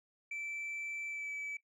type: tone with pitch glide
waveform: sine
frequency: 2327 to 2298 Hz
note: D7 to D7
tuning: -17 to -38 cents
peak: -36 dBFS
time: 0.31-1.57 s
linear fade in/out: 5 ms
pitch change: -21 cents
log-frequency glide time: 1.08-1.31 s
effects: noise-tail reverb RT60 0.1 s tail -17 dB re dry + tanh soft clip ceiling -37 dBFS